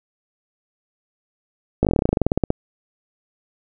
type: slowing click train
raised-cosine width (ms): 2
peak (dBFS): -3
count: 19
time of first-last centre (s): 1.83-2.504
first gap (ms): 18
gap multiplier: 1.08
effects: none